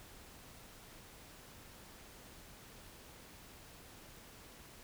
silence, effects pink hiss -56 dBFS RMS until 4.83 s

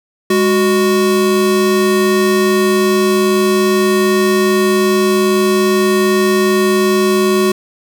square tone pair together, 205.5 / 370 Hz, G#3 / F#4, -18 / 0 cents, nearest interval minor seventh, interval 1018 cents, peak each -16 / -12 dBFS, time 0.3-7.52 s, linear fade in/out 5 ms, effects none

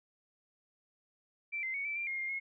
sine tone with pitch steps, 2340 / 2075 / 2227 / 2322 / 2372 / 2138 / 2117 / 2164 Hz, D7 / C7 / C#7 / D7 / D7 / C7 / C7 / C#7, -7 / -15 / +7 / -20 / +17 / +37 / +20 / -42 cents, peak -34 dBFS, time 1.52-2.4 s, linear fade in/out 20 ms, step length 110 ms, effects none

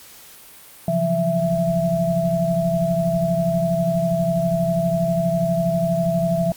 sine tone cluster, 135 / 169.9 / 182.2 / 664 Hz, C#3 / F3 / F#3 / E5, -45 / -47 / -26 / +12 cents, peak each -29 / -21 / -27 / -20 dBFS, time 0.88-6.52 s, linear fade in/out 2 ms, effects white hiss -44 dBFS RMS until 6.56 s + Opus 48 kbps

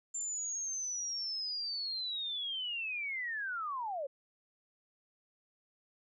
sine linear sweep, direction down, 7290 to 523.3 Hz, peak -35 dBFS, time 0.14-4.07 s, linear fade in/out 10 ms, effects none

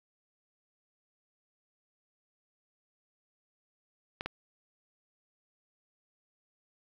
clicks, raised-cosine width 0.3 ms, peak -19 dBFS, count 2, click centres 4.209 / 4.26 s, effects low-pass 5000 Hz 12 dB/octave + 8-bit

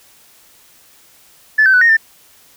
sine tone with pitch steps, 1738 / 1543 / 1491 / 1856 / 1790 Hz, A6 / G6 / F#6 / A#6 / A6, -22 / -28 / +13 / -8 / +29 cents, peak -6 dBFS, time 1.58-1.97 s, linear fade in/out 10 ms, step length 78 ms, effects tanh soft clip ceiling -2 dBFS + white hiss -48 dBFS RMS until 2.56 s

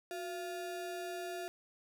square ring-modulated tone, 524 Hz, C5, 2 cents sharp, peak -37 dBFS, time 0.11-1.48 s, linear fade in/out 0 ms, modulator 160 Hz, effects none

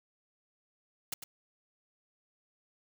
white noise with echo, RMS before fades -35 dBFS, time 1.12-1.14 s, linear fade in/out 5 ms, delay 100 ms, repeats 1, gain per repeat -9 dB, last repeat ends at 1.24 s, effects none

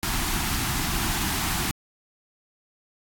pink band-stop noise, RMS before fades -26 dBFS, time 0.03-1.71 s, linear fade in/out 0 ms, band 360 to 720 Hz, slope 48 dB/octave, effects AAC 64 kbps

